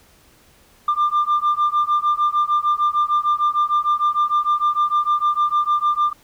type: beating tone pair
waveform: sine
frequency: 1191 / 1197.6 Hz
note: D6 / D6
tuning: +24 / +33 cents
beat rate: 6.6 Hz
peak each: -17 dBFS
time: 0.88-6.13 s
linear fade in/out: 5 ms
effects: tanh soft clip ceiling -12 dBFS + pink hiss -53 dBFS RMS until 6.23 s